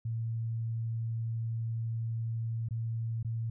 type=tone with dropouts; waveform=sine; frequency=114 Hz; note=A#2; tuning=38 cents flat; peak=-31 dBFS; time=0.05-3.5 s; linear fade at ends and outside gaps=5 ms; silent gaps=2.687-2.708 / 3.229-3.247 s; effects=none